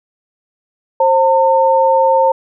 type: tone pair together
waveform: sine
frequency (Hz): 531.2 / 905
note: C5 / A5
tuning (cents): +26 / +48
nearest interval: major sixth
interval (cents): 922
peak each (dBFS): -11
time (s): 1-2.32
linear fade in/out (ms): 5
effects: none